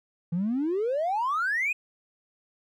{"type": "exponential sweep", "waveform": "triangle", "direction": "up", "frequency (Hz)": [162.6, 2569], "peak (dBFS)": -21, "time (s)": [0.32, 1.73], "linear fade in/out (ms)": 10, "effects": ["tanh soft clip ceiling -21 dBFS"]}